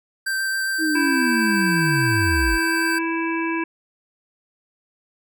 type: tone with vibrato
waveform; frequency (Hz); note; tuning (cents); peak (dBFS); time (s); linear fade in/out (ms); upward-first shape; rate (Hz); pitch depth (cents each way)
square; 1563; G6; -6; -22; 0.26-2.99; 10; sine; 7.4; 11
type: linear sweep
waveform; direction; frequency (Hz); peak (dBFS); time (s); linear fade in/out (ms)
sine; down; 324.9 to 41.2; -20; 0.78-2.59; 50
type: harmonic tone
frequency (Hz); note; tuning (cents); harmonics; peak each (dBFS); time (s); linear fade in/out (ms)
329.6; E4; 0; 1 / 3 / 5 / 7 / 8; -23 / -28 / -30 / -31 / -32; 0.95-3.64; 5
effects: none